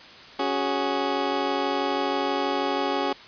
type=chord; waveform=20% pulse; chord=C# suspended fourth; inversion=none; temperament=just; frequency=277.2 / 369.6 / 415.8 Hz; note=C#4 / F#4 / G#4; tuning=0 / -2 / +2 cents; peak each=-23 / -24 / -24 dBFS; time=0.39-3.13 s; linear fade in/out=5 ms; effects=white hiss -45 dBFS RMS until 3.27 s + resampled to 11025 Hz